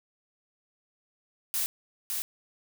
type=noise with echo; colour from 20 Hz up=blue; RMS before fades=-29 dBFS; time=1.54-1.66 s; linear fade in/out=0 ms; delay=560 ms; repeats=1; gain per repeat=-3 dB; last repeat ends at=2.22 s; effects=none